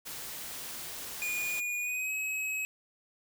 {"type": "noise", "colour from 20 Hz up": "white", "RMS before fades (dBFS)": -41, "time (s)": [0.05, 1.61], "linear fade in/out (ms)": 20}
{"type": "tone with pitch glide", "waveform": "square", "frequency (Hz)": [2444, 2557], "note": ["D#7", "D#7"], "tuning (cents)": [-32, 47], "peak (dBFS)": -32, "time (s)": [1.22, 2.65], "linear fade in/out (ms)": 0, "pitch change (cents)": 79, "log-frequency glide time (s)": [1.8, 2.13]}
{"effects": []}